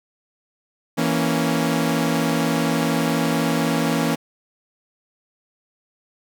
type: chord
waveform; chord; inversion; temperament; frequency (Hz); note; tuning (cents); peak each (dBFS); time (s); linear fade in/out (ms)
sawtooth; A# diminished; second; equal; 164.81 / 233.1 / 277.2; E3 / A#3 / C#4; 0 / 0 / 0; -19; 0.97-4.16; 20
effects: none

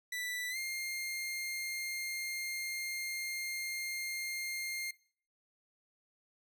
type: tone with pitch glide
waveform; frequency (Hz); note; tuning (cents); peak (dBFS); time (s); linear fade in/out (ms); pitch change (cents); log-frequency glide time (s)
sawtooth; 1975.5 to 2117; B6 to C7; 0 to +20; -33; 0.12-4.91; 5; +120; 0.5-0.57
effects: noise-tail reverb RT60 0.5 s tail -21 dB re dry

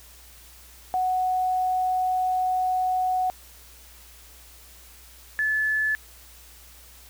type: tone pair in turn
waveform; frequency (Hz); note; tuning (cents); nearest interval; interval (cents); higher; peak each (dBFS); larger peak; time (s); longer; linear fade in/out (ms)
sine; 740 / 1729.8; F#5 / A6; 0 / -30; octave + minor third; 1470; second; -21; neither; 0.94-3.3 / 5.39-5.95; first; 0
effects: added 60 Hz sine -51 dBFS peak until 7.09 s + white hiss -50 dBFS RMS until 7.09 s

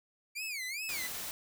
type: tone with vibrato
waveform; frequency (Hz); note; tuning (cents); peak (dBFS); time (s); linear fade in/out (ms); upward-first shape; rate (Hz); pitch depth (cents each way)
sawtooth; 2286; D7; -47; -33; 0.35-1.08; 20; sine; 2.5; 230
type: noise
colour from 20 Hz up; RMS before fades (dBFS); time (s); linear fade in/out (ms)
white; -40; 0.89-1.31; 0
effects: none

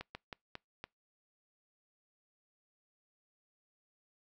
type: slowing click train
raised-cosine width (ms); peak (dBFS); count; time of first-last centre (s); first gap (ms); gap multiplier
0.3; -26; 5; 0.01-0.84; 140; 1.27
effects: noise-tail reverb RT60 0.2 s tail -26 dB re dry

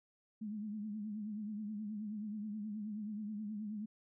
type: tone with vibrato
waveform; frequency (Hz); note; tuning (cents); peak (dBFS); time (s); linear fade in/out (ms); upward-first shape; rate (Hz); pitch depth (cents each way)
sine; 211.2; G#3; +29; -39; 0.41-3.86; 10; triangle; 9.4; 83
effects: none

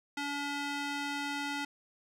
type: tone with band-pass filter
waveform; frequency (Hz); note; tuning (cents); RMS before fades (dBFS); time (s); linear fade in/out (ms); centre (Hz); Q
square; 285.7; D4; -48; -36; 0.17-1.65; 5; 2300; 0.6
effects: none

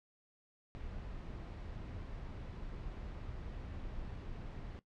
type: noise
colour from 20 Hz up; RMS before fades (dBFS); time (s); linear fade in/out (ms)
brown; -45; 0.75-4.79; 0
effects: noise-tail reverb RT60 0.1 s tail -17 dB re dry + low-pass 4000 Hz 12 dB/octave

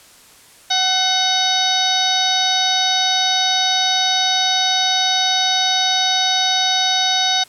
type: harmonic tone with a mistuned harmonic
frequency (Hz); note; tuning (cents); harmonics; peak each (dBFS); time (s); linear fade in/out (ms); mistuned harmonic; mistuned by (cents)
750; F#5; +23; 1 / 2 / 3 / 4 / 5 / 6 / 7 / 8; -21 / -26 / -29 / -27 / -17 / -25 / -28 / -26; 0.7-7.44; 10; 3; -72
effects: white hiss -46 dBFS RMS until 7.48 s + low-pass 11000 Hz 12 dB/octave

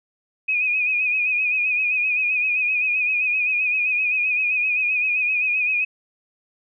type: tone with vibrato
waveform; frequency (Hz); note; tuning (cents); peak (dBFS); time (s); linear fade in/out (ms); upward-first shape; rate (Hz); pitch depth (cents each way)
sine; 2490; D#7; +1; -18; 0.48-5.85; 10; sine; 7.7; 52
effects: none

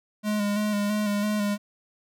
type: tone with vibrato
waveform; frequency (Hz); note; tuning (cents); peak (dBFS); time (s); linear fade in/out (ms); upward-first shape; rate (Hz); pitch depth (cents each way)
square; 207.7; G#3; 0; -24; 0.23-1.58; 50; square; 3; 26
effects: none

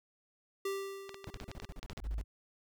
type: tone with exponential decay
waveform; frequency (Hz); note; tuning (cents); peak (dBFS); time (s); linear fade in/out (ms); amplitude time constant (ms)
square; 392; G4; 0; -33; 0.65-1.8; 5; 250
type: clicks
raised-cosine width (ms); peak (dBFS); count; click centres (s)
0.2; -26; 11; 1.093 / 1.144 / 1.243 / 1.343 / 1.401 / 1.515 / 1.6 / 1.646 / 1.83 / 1.898 / 1.976
type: noise bursts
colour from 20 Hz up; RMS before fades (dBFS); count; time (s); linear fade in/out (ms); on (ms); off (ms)
brown; -44; 14; 1.27-2.212; 0; 32; 38
type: tone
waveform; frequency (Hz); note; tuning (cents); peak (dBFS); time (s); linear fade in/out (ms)
sine; 53.2; G#1; +42; -34; 2.01-2.24; 50
effects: none

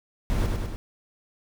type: noise with echo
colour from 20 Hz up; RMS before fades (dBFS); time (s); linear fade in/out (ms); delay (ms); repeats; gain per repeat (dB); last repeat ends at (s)
brown; -24; 0.3-0.46; 0; 100; 3; -3; 0.76
effects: none

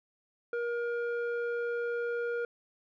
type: tone with low-pass filter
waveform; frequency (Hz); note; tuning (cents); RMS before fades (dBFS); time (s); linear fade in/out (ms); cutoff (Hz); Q
square; 474; A#4; +29; -33; 0.53-2.45; 2; 1300; 1.8
effects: none

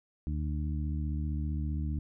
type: harmonic tone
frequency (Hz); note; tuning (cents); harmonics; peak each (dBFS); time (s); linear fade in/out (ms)
75.3; D2; +44; 1 / 2 / 3 / 4; -31 / -37 / -41 / -43; 0.27-1.99; 0
effects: none

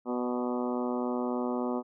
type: harmonic tone with a mistuned harmonic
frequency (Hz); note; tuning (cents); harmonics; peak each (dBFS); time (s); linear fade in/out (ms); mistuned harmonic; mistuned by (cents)
123.47; B2; 0; 2 / 3 / 4 / 5 / 6 / 7 / 8 / 9 / 10; -31 / -35 / -37 / -39 / -41 / -42 / -43 / -44 / -45; 0.05-1.83; 50; 5; -20
effects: none

